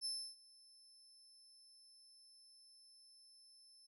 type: tone with ADSR envelope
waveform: 35% pulse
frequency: 5274 Hz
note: E8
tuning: in tune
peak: -36 dBFS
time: 0.01-3.87 s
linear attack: 42 ms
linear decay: 300 ms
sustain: -24 dB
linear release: 15 ms
effects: none